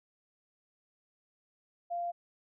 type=tone; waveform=sine; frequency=694 Hz; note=F5; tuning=11 cents flat; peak=-32 dBFS; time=1.9-2.12 s; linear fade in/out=20 ms; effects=none